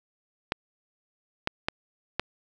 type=clicks; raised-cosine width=0.3 ms; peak=-9 dBFS; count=4; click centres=0.521 / 1.474 / 1.685 / 2.196 s; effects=none